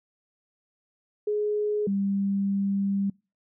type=tone pair in turn; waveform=sine; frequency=419.2 / 197.84 Hz; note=G#4 / G3; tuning=+16 / +16 cents; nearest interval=octave + minor second; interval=1300 cents; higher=first; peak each=-23 dBFS; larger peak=neither; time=1.27-1.87 / 1.87-3.1 s; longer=second; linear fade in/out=5 ms; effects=noise-tail reverb RT60 0.3 s tail -26 dB re dry